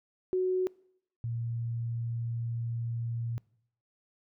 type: tone pair in turn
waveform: sine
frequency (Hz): 370 / 116.68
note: F#4 / A#2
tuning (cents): 0 / +2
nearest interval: octave + minor sixth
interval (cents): 1998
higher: first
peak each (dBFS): -25 / -31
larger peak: first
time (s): 0.33-0.67 / 1.24-3.38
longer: second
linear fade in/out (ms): 0
effects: noise-tail reverb RT60 0.7 s tail -24 dB re dry